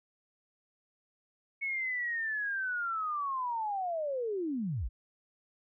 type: linear sweep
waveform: sine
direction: down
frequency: 2214 to 37.47 Hz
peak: -31 dBFS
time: 1.61-4.89 s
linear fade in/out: 20 ms
effects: none